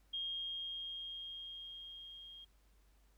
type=tone with level ramp; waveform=sine; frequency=3236 Hz; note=G#7; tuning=46 cents flat; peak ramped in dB=-37 to -51 dBFS; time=0.13-2.45 s; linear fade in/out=10 ms; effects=added 50 Hz sine -66 dBFS peak until 3.17 s + pink hiss -75 dBFS RMS until 3.17 s